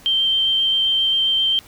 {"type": "tone with vibrato", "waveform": "sine", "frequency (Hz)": 3136, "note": "G7", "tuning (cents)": 0, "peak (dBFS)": -15, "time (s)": [0.06, 1.59], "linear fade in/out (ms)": 0, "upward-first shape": "sine", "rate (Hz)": 7.5, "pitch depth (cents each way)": 8, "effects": ["pink hiss -46 dBFS RMS until 1.67 s"]}